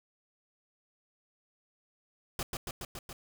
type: noise with echo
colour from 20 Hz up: pink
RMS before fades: -34 dBFS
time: 2.39-2.43 s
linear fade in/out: 2 ms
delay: 140 ms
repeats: 5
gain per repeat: -2 dB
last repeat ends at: 3.13 s
effects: none